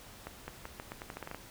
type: accelerating click train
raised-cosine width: 0.5 ms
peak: -25 dBFS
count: 12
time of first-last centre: 0.27-1.346 s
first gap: 210 ms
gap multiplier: 0.83
effects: pink hiss -52 dBFS RMS until 1.5 s